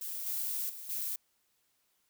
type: noise with level steps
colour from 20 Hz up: violet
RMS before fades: -39 / -35 / -45 / -36 dBFS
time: 0.01-1.16 s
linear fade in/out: 5 ms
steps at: 0.26 / 0.69 / 0.89 s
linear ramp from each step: 10 ms
effects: white hiss -75 dBFS RMS until 2.09 s